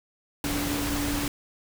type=tone in noise; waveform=sine; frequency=288.7 Hz; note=D4; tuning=30 cents flat; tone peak=-29 dBFS; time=0.44-1.28 s; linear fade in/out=2 ms; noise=pink; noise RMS=-30 dBFS; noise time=0.44-1.28 s; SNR=-2 dB; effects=none